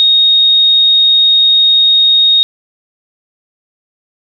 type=tone; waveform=sine; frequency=3729 Hz; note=A#7; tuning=in tune; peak=-5 dBFS; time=0-2.43 s; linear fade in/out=0 ms; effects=none